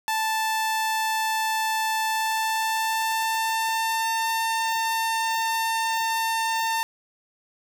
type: tone with pitch glide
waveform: sawtooth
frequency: 880 to 901.6 Hz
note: A5 to A5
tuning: 0 to +42 cents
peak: -19 dBFS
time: 0.08-6.83 s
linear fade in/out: 0 ms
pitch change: +42 cents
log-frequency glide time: 2.08-4.27 s
effects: none